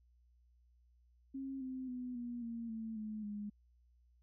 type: tone with pitch steps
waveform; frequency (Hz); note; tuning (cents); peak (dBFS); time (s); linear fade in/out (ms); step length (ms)
sine; 269.2 / 259.3 / 249.7 / 240.5 / 231.7 / 223.1 / 214.9 / 207; C4 / C4 / B3 / B3 / A#3 / A3 / A3 / G#3; +49 / -15 / +19 / -46 / -10 / +24 / -41 / -5; -40; 1.34-3.5; 10; 270
effects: added 60 Hz sine -66 dBFS peak until 4.22 s